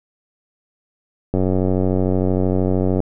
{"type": "click train", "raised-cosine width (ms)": 2, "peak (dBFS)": -6, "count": 156, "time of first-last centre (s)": [1.34, 3.003], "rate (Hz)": 93.2, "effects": []}